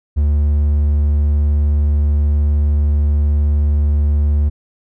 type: tone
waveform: triangle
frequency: 73.42 Hz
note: D2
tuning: in tune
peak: -9 dBFS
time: 0.16-4.5 s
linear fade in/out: 20 ms
effects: none